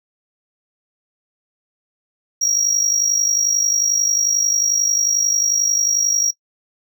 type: tone with amplitude modulation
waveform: triangle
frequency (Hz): 5660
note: F8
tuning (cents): +22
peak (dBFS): -11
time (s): 2.41-6.31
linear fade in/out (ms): 10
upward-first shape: sine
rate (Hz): 51.2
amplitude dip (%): 65
effects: noise-tail reverb RT60 0.1 s tail -20 dB re dry